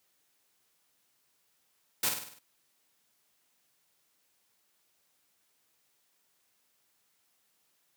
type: noise with echo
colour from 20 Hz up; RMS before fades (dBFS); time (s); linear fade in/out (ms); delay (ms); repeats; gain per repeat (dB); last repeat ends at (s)
white; -28; 2.03-2.09; 5; 50; 6; -5; 2.39
effects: white hiss -73 dBFS RMS until 7.96 s + high-pass 100 Hz 12 dB/octave